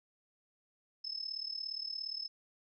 sine tone with amplitude modulation, 5220 Hz, E8, 18 cents flat, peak -34 dBFS, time 1.04-2.28 s, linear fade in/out 10 ms, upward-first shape sine, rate 37.2 Hz, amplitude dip 85%, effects none

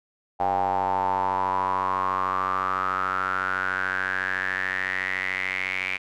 square tone with band-pass filter sweep, 46.89 Hz, F#1, 24 cents sharp, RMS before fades -26 dBFS, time 0.39-5.98 s, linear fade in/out 20 ms, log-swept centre 780 to 2300 Hz, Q 8.5, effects none

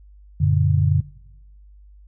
sine chord, Gb augmented, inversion none, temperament just, 92.5 / 115.62 / 144.53 Hz, Gb2 / Bb2 / D3, 0 / -14 / -27 cents, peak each -18 / -23 / -17 dBFS, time 0.4-1.01 s, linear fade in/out 10 ms, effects noise-tail reverb RT60 1.0 s tail -21 dB re dry + added 50 Hz sine -44 dBFS peak until 2.07 s

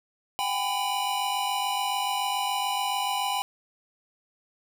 square tone cluster, 763 / 810 / 1001 / 2946 Hz, G5 / G#5 / B5 / F#7, -47 / -43 / +23 / -8 cents, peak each -34 / -30 / -32 / -34 dBFS, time 0.39-3.42 s, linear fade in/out 0 ms, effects none

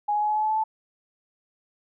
sine tone with pitch steps, 831 / 837.3 / 843.6 / 849.9 / 856.3 / 862.8 / 869.3 / 875.8 Hz, G#5 / G#5 / G#5 / G#5 / A5 / A5 / A5 / A5, +1 / +14 / +27 / +40 / -47 / -34 / -21 / -8 cents, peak -21 dBFS, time 0.08-0.64 s, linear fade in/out 10 ms, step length 70 ms, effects none

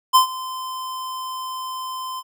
square tone with ADSR envelope, 1032 Hz, C6, 24 cents flat, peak -9 dBFS, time 0.13-2.23 s, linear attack 24 ms, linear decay 110 ms, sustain -19 dB, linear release 45 ms, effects none

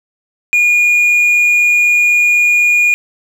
triangle tone, 2436 Hz, D#7, 37 cents flat, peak -6 dBFS, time 0.53-2.94 s, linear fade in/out 0 ms, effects none

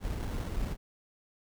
brown noise with sample-and-hold, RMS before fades -34 dBFS, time 0-0.77 s, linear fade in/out 50 ms, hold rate 2450 Hz, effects none

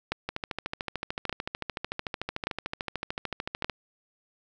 two click trains, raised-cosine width 0.3 ms, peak -11 / -15 dBFS, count 4 / 47, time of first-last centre 0.12-3.645 / 0.29-3.697 s, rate 0.851 / 13.5 Hz, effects none

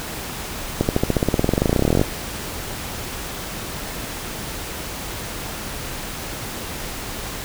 accelerating click train, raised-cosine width 2 ms, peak -3 dBFS, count 29, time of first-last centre 0.81-2.014 s, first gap 79 ms, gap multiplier 0.95, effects pink hiss -30 dBFS RMS until 7.44 s

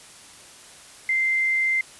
sine tone, 2085 Hz, C7, 7 cents flat, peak -19 dBFS, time 1.09-1.81 s, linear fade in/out 2 ms, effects white hiss -46 dBFS RMS until 1.99 s + resampled to 24000 Hz

